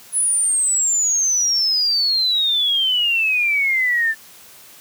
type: exponential sweep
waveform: sine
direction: down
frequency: 10290 to 1760 Hz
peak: -15 dBFS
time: 0.12-4.15 s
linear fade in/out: 50 ms
effects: white hiss -44 dBFS RMS until 4.8 s + high-pass 80 Hz 12 dB/octave